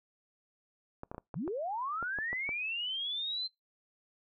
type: clicks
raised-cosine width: 1 ms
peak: -27 dBFS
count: 10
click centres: 1.034 / 1.115 / 1.146 / 1.181 / 1.342 / 1.478 / 2.027 / 2.187 / 2.33 / 2.491 s
type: linear sweep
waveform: sine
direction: up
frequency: 118.2 to 4139 Hz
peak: -33 dBFS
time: 1.35-3.48 s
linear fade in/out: 20 ms
effects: noise-tail reverb RT60 0.2 s tail -26 dB re dry